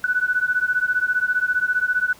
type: beating tone pair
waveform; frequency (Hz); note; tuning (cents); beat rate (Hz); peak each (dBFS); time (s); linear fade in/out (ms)
sine; 1480 / 1495; F#6 / F#6; 0 / +17; 15; -21; 0.04-2.13; 2
effects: pink hiss -48 dBFS RMS until 2.19 s + high-pass 60 Hz 12 dB/octave